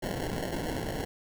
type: noise with sample-and-hold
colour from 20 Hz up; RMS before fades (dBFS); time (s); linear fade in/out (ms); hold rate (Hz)
white; -33; 0.02-1.05; 10; 1225
effects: none